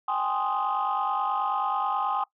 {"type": "chord", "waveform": "sine", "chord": "Ab major seventh", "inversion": "third", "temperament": "equal with one note detuned", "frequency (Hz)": [781.3, 830.6, 1046.5, 1244.5], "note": ["G5", "Ab5", "C6", "Eb6"], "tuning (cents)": [-6, 0, 0, 0], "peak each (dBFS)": -29, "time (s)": [0.08, 2.24], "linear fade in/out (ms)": 5, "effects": ["noise-tail reverb RT60 0.1 s tail -20 dB re dry", "tanh soft clip ceiling -18 dBFS"]}